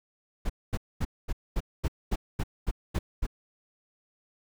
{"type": "noise bursts", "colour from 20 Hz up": "brown", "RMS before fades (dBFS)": -27, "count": 11, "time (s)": [0.45, 3.267], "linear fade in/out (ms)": 10, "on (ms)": 47, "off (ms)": 230, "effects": []}